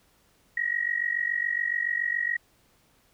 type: tone with amplitude modulation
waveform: sine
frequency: 1900 Hz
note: A#6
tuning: 33 cents sharp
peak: -21 dBFS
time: 0.57-2.37 s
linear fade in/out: 5 ms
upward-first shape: sine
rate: 47.1 Hz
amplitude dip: 85%
effects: pink hiss -64 dBFS RMS until 3.13 s